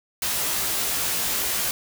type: noise with comb filter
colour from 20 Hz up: white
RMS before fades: -25 dBFS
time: 0.22-1.71 s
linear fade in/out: 2 ms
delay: 17 ms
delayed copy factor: +0.95
effects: none